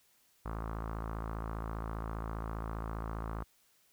sawtooth tone with low-pass filter, 55 Hz, A1, in tune, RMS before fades -39 dBFS, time 0.45-3.44 s, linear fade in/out 10 ms, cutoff 1200 Hz, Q 3.5, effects white hiss -69 dBFS RMS until 3.92 s

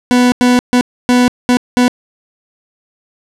40% pulse tone bursts at uneven times, 247.2 Hz, B3, 2 cents sharp, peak -6 dBFS, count 6, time 0.11-0.32 / 0.41-0.59 / 0.73-0.81 / 1.09-1.28 / 1.49-1.57 / 1.77-1.88 s, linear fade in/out 0 ms, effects low-pass 9000 Hz 12 dB/octave + 8-bit

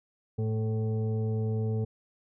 sine tone with frequency modulation, 110 Hz, A2, in tune, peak -26 dBFS, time 0.38-1.85 s, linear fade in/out 10 ms, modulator 329 Hz, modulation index 0.73, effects none

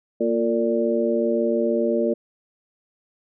harmonic tone with a mistuned harmonic, 116.5 Hz, A#2, 1 cent flat, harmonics 2 / 3 / 4 / 5, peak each -24 / -24 / -24 / -24 dBFS, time 0.2-2.14 s, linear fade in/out 10 ms, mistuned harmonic 4, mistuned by -40 cents, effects none

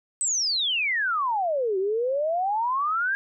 sine exponential two-way sweep, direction down then up, 8270 to 370 to 1639 Hz, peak -22 dBFS, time 0.21-3.15 s, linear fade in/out 0 ms, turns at 1.78 s, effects none

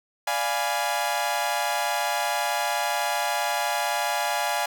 sawtooth chord, D diminished seventh, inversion none, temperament equal, 587.3 / 698.5 / 830.6 / 987.8 Hz, D5 / F5 / Ab5 / Cb6, 0 / 0 / 0 / 0 cents, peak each -28 / -25 / -23 / -29 dBFS, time 0.27-4.66 s, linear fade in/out 5 ms, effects none

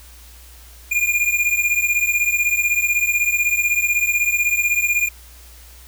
square beating tone pair, 2409 / 2425 Hz, D7 / D#7, +43 / -45 cents, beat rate 16 Hz, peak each -21 / -19 dBFS, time 0.91-5.09 s, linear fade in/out 10 ms, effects added 60 Hz sine -42 dBFS peak until 5.87 s + white hiss -46 dBFS RMS until 5.87 s

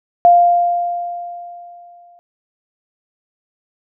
sine tone with exponential decay, 698.5 Hz, F5, in tune, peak -4 dBFS, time 0.25-2.19 s, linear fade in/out 0 ms, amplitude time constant 420 ms, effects none

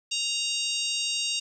harmonic tone, 932.3 Hz, A#5, in tune, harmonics 3 / 4 / 5 / 6 / 7 / 8 / 9, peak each -30 / -32 / -34 / -36 / -37 / -38 / -39 dBFS, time 0.11-1.4 s, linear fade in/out 10 ms, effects 10-bit

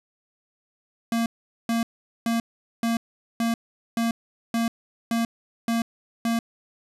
square tone bursts, 230.5 Hz, A#3, 19 cents flat, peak -22 dBFS, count 10, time 1.12-6.39 s, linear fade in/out 2 ms, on 140 ms, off 430 ms, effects resampled to 32000 Hz

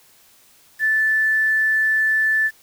sine tone with quantisation, 1754 Hz, A6, 6 cents flat, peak -15 dBFS, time 0.79-2.51 s, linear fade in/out 50 ms, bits 7, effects white hiss -53 dBFS RMS until 2.62 s

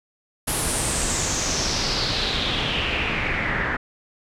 pink noise with low-pass filter sweep, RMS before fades -24 dBFS, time 0.47-3.77 s, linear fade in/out 10 ms, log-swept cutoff 11000 to 1700 Hz, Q 4.4, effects none

